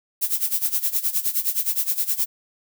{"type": "noise with tremolo", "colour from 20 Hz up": "violet", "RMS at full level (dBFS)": -20, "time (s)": [0.21, 2.26], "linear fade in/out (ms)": 20, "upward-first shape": "sine", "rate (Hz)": 9.6, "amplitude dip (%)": 85, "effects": []}